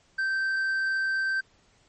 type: tone with tanh clipping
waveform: sine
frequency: 1558 Hz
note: G6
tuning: 11 cents flat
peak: -25 dBFS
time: 0.18-1.41 s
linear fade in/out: 10 ms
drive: 4 dB
effects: pink hiss -63 dBFS RMS until 1.88 s + MP3 32 kbps